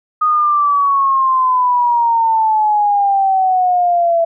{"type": "exponential sweep", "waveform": "sine", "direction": "down", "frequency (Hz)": [1244.5, 665], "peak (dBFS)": -10, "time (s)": [0.21, 4.25], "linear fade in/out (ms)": 10, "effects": []}